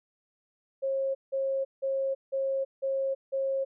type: tone bursts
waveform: sine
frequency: 540 Hz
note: C#5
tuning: 45 cents flat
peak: -26 dBFS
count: 6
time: 0.82-3.65 s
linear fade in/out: 20 ms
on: 330 ms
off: 170 ms
effects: none